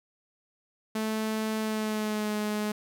sawtooth tone with pitch glide, 218.3 to 210.9 Hz, A3 to G#3, -13 to +27 cents, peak -24 dBFS, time 0.95-2.72 s, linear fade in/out 5 ms, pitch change -60 cents, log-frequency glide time 1.6-2.35 s, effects none

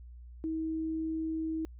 sine tone, 319.6 Hz, D#4, 47 cents sharp, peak -31 dBFS, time 0.44-1.65 s, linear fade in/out 0 ms, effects added 60 Hz sine -46 dBFS peak until 1.79 s

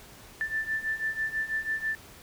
sine beating tone pair, 1764 / 1770.1 Hz, A6 / A6, +4 / +10 cents, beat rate 6.1 Hz, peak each -33 / -30 dBFS, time 0.41-1.95 s, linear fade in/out 0 ms, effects pink hiss -50 dBFS RMS until 2.22 s

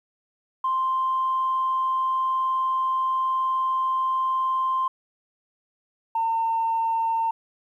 sine tone pair in turn, 1046.5 / 907.1 Hz, C6 / A#5, 0 / -47 cents, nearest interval major second, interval 247 cents, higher first, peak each -20 dBFS, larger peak neither, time 0.64-4.88 / 6.15-7.31 s, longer first, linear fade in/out 5 ms, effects tanh soft clip ceiling -16 dBFS + 10-bit

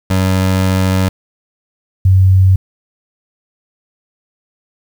25% pulse / sine tone pair in turn, 94 / 94.46 Hz, F#2 / F#2, +28 / +36 cents, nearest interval unison, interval 8 cents, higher second, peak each -7 / -5 dBFS, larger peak second, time 0.1-1.09 / 2.05-2.56 s, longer first, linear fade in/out 5 ms, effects 7-bit

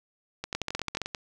two click trains, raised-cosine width 0.2 ms, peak -16 / -13 dBFS, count 9 / 8, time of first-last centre 0.44-1.148 / 0.55-1.017 s, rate 11.3 / 15 Hz, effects none

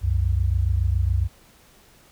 sine tone pair together, 65.41 / 92.57 Hz, C2 / F#2, 0 / +1 cents, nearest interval tritone, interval 601 cents, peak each -21 dBFS, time 0.01-1.29 s, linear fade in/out 50 ms, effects pink hiss -54 dBFS RMS until 2.11 s

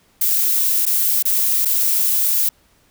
violet noise with dropouts, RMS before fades -17 dBFS, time 0.21-2.49 s, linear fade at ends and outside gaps 5 ms, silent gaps 0.855-0.864 / 1.226-1.253 / 1.65-1.655 s, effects pink hiss -57 dBFS RMS until 2.9 s

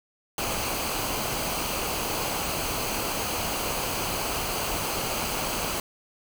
pink noise with comb filter, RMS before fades -29 dBFS, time 0.38-5.8 s, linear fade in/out 2 ms, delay 0.55 ms, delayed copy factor -0.5, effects none

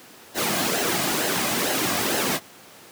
pink noise with flanger, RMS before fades -23 dBFS, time 0.34-2.4 s, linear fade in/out 50 ms, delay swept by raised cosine 0.84 to 2.24 ms, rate 2.2 Hz, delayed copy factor -0.5, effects pink hiss -46 dBFS RMS until 2.91 s + high-pass 200 Hz 12 dB/octave

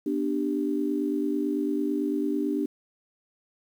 sine chord, G major, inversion first, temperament just, 245 / 294 / 392 Hz, B3 / D4 / G4, -14 / +2 / 0 cents, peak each -31 / -26 / -31 dBFS, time 0.06-2.66 s, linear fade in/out 5 ms, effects 9-bit

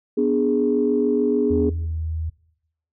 sine chord, G# diminished, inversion first, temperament equal, 246.9 / 293.7 / 415.3 Hz, B3 / D4 / G#4, 0 / 0 / 0 cents, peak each -21 / -22 / -19 dBFS, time 0.17-1.7 s, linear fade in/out 10 ms
sine tone with pitch glide, 83.1 to 80.13 Hz, E2 to E2, +15 to -49 cents, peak -23 dBFS, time 1.5-2.3 s, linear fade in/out 10 ms, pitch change -64 cents, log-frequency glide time 1.67-1.95 s
effects noise-tail reverb RT60 0.8 s tail -22 dB re dry + tanh soft clip ceiling -7 dBFS

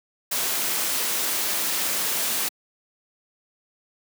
white noise, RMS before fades -25 dBFS, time 0.31-2.49 s, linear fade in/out 10 ms, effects high-pass 200 Hz 12 dB/octave

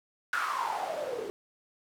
white noise with band-pass filter sweep, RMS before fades -33 dBFS, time 0.33-1.3 s, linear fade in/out 0 ms, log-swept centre 1500 to 380 Hz, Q 9.1, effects none

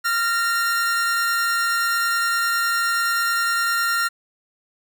45% pulse tone pair together, 1386 / 1844.8 Hz, F6 / A#6, -14 / -19 cents, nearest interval perfect fourth, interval 495 cents, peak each -20 / -25 dBFS, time 0.04-4.09 s, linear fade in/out 20 ms, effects none

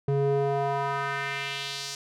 square tone with band-pass filter sweep, 139.4 Hz, C#3, 10 cents sharp, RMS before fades -28 dBFS, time 0.08-1.95 s, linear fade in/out 2 ms, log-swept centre 290 to 5700 Hz, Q 1.9, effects none

